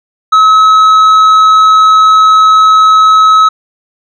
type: tone with tanh clipping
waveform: sine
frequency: 1286 Hz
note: E6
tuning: 43 cents flat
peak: -3 dBFS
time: 0.32-3.49 s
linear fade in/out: 10 ms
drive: 6 dB
effects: none